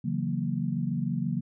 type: chord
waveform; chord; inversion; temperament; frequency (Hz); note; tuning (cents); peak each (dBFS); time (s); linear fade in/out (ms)
sine; F# dominant seventh; second; equal; 138.59 / 164.81 / 185 / 233.1; C#3 / E3 / F#3 / A#3; 0 / 0 / 0 / 0; -32; 0.04-1.41; 10
effects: none